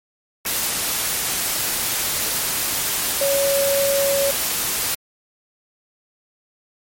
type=tone in noise; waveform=sine; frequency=557 Hz; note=C#5; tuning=8 cents sharp; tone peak=-17 dBFS; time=3.21-4.31 s; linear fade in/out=5 ms; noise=white; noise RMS=-22 dBFS; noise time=0.45-4.95 s; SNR=+2 dB; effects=MP3 64 kbps